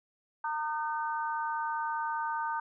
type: harmonic tone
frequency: 305 Hz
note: D#4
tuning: 34 cents flat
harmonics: 3 / 4 / 5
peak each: -32 / -37 / -38 dBFS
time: 0.44-2.6 s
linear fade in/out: 5 ms
effects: none